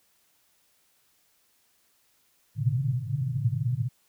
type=band-pass noise; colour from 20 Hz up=pink; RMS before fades=-27 dBFS; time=2.55-3.89 s; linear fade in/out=50 ms; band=110 to 150 Hz; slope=96 dB/octave; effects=white hiss -67 dBFS RMS until 4.08 s